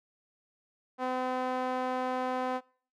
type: tone with band-pass filter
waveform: sawtooth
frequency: 255.2 Hz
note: C4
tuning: 43 cents flat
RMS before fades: -32 dBFS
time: 0.98-2.61 s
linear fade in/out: 50 ms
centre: 830 Hz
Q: 1.4
effects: noise-tail reverb RT60 0.5 s tail -25 dB re dry